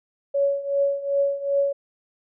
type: tone with tremolo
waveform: sine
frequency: 560 Hz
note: C#5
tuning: 18 cents sharp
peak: -16 dBFS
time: 0.34-1.73 s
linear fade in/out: 10 ms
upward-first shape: triangle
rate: 2.6 Hz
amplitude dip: 85%
effects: none